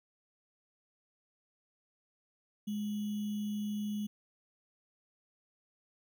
sine tone with sample-and-hold, 208.4 Hz, G#3, 6 cents sharp, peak -33 dBFS, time 2.67-4.07 s, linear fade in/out 10 ms, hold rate 3150 Hz, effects none

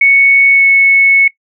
sine tone with pitch glide, 2217 to 2204 Hz, C#7 to C#7, 0 to -11 cents, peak -4 dBFS, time 0.01-1.28 s, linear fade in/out 5 ms, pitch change -11 cents, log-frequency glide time 0.51-0.65 s, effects noise-tail reverb RT60 0.1 s tail -20 dB re dry

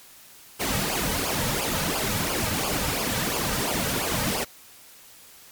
pink noise with flanger, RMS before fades -26 dBFS, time 0.59-4.45 s, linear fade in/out 20 ms, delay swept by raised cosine 0.51 to 2.91 ms, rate 2.9 Hz, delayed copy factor -0.75, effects white hiss -49 dBFS RMS until 5.51 s + MP3 96 kbps

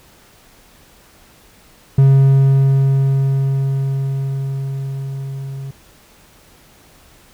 triangle tone with level ramp, 136 Hz, C#3, 33 cents flat, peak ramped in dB -4 to -23 dBFS, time 1.98-5.71 s, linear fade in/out 5 ms, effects pink hiss -48 dBFS RMS until 7.33 s

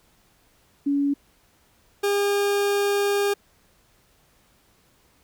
sine / 40% pulse tone pair in turn, 282.8 / 404.5 Hz, C#4 / G#4, +35 / -46 cents, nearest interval tritone, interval 619 cents, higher second, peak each -19 dBFS, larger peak neither, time 0.86-1.14 / 2.03-3.34 s, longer second, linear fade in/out 10 ms, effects pink hiss -61 dBFS RMS until 5.23 s

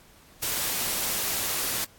white noise, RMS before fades -28 dBFS, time 0.42-1.85 s, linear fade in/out 10 ms, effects pink hiss -55 dBFS RMS until 1.98 s + AAC 64 kbps

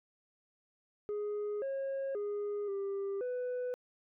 sine tone with pitch steps, 415.9 / 543 / 411.6 / 395.6 / 497.5 Hz, G#4 / C#5 / G#4 / G4 / B4, +2 / -36 / -16 / +16 / +13 cents, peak -31 dBFS, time 1.09-3.74 s, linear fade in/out 0 ms, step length 530 ms, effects tanh soft clip ceiling -33 dBFS

